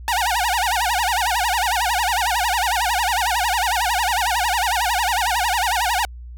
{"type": "tone with vibrato", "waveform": "sawtooth", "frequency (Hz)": 833, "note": "G#5", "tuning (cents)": 5, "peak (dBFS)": -14, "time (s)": [0.08, 6.05], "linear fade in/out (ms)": 0, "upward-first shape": "sine", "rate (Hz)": 11, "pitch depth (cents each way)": 270, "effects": ["added 60 Hz sine -33 dBFS peak until 6.37 s"]}